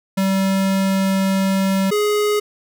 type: tone pair in turn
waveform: square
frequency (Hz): 192.9 / 418.1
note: G3 / G#4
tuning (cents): -28 / +12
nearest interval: octave + minor second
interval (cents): 1340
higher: second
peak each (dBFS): -16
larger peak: neither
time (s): 0.17-1.91 / 1.91-2.4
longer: first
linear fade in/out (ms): 10
effects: none